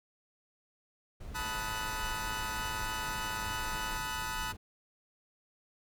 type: noise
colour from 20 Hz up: brown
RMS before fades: -43 dBFS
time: 1.2-4.57 s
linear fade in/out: 10 ms
type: chord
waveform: sawtooth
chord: B dominant seventh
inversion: third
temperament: equal with one note detuned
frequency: 880 / 987.8 / 1265.5 / 1480 Hz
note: A5 / B5 / D#6 / F#6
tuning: 0 / 0 / +29 / 0 cents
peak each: -37 / -38 / -38 / -36 dBFS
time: 1.34-4.53 s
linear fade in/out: 20 ms
type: click train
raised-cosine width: 0.5 ms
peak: -31 dBFS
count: 274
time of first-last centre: 1.39-3.965 s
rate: 106 Hz
effects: none